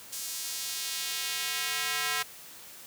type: tone with high-pass filter sweep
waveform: square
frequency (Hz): 146.83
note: D3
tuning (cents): 0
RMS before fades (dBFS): -33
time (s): 0.12-2.23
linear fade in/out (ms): 10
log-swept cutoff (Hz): 6700 to 1500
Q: 0.89
effects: white hiss -48 dBFS RMS until 2.86 s + high-pass 80 Hz 12 dB/octave